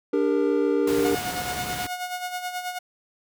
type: chord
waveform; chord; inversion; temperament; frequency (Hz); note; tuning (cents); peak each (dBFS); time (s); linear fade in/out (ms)
triangle; G minor; second; equal with one note detuned; 293.7 / 399.1 / 466.2; D4 / G4 / Bb4; 0 / +31 / 0; -22; 0.13-1.15; 5
type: noise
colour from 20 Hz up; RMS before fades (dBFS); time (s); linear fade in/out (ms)
pink; -32; 0.87-1.87; 5
type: tone with tremolo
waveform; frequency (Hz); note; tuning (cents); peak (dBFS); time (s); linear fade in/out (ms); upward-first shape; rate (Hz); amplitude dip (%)
sawtooth; 724; F#5; -38; -23; 1.04-2.79; 10; sine; 9.3; 60
effects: high-pass 80 Hz 12 dB/octave